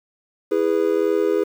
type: chord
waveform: triangle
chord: E major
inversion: none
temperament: just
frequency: 329.6 / 412 / 494.4 Hz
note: E4 / G#4 / B4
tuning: 0 / -14 / +2 cents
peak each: -21 / -17 / -21 dBFS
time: 0.51-1.44 s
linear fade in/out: 10 ms
effects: 8-bit